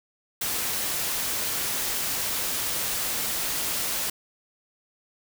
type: noise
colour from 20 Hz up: white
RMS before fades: -28 dBFS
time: 0.41-4.1 s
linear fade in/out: 5 ms
effects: none